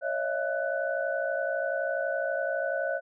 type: tone cluster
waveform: sine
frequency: 552 / 621 / 673 / 1492 Hz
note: C#5 / D#5 / E5 / F#6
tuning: -7 / -3 / +36 / +14 cents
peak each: -31 / -33 / -33 / -33 dBFS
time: 0.01-3.01 s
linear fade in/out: 50 ms
effects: none